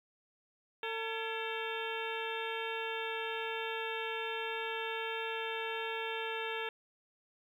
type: harmonic tone with a mistuned harmonic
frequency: 449.9 Hz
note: A4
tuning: 39 cents sharp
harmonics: 1 / 2 / 3 / 4 / 5 / 6 / 7 / 8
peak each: -40 / -42 / -46 / -43 / -46 / -43 / -47 / -48 dBFS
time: 0.83-6.69 s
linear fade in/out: 2 ms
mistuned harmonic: 4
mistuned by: -97 cents
effects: 11-bit